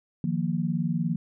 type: chord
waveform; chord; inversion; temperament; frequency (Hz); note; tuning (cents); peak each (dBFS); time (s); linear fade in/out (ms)
sine; Eb suspended second; none; just; 155.56 / 175.01 / 233.3; Eb3 / F3 / Bb3; 0 / +4 / +2; -29 / -27 / -30; 0.24-1.16; 2
effects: none